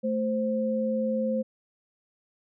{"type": "tone pair together", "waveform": "sine", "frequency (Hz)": [220.4, 523.3], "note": ["A3", "C5"], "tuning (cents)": [3, 0], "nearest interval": "octave + minor third", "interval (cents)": 1497, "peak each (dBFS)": -27, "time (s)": [0.03, 1.43], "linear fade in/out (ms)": 20, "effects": []}